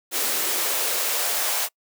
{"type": "noise with high-pass filter sweep", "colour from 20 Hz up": "white", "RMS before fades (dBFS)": -24, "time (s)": [0.11, 1.69], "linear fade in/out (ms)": 50, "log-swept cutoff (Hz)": [330, 680], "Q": 1.7, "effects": ["noise-tail reverb RT60 0.1 s tail -26 dB re dry"]}